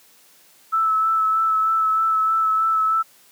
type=tone with vibrato; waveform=sine; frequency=1310 Hz; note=E6; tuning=11 cents flat; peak=-16 dBFS; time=0.72-3.03 s; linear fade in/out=20 ms; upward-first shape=sine; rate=3.2 Hz; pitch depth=17 cents each way; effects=white hiss -53 dBFS RMS until 3.31 s + high-pass 150 Hz 12 dB/octave